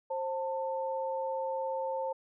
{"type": "tone pair together", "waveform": "sine", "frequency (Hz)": [530, 891.4], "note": ["C5", "A5"], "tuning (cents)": [22, 22], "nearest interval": "major sixth", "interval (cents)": 900, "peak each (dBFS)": [-33, -35], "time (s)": [0.1, 2.13], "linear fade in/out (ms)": 10, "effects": []}